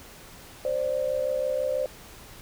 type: tone pair together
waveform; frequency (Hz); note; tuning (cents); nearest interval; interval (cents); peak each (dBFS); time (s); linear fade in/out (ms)
sine; 523.3 / 589.4; C5 / D5; 0 / +6; major second; 206; -26 / -28; 0.65-1.86; 2
effects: pink hiss -47 dBFS RMS until 2.41 s